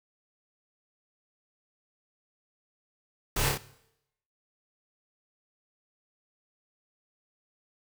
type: noise with echo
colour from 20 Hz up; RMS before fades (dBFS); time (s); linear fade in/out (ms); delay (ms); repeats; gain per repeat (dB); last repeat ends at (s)
pink; -29; 3.36-3.49; 5; 29; 3; -2; 3.577
effects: noise-tail reverb RT60 0.8 s tail -18 dB re dry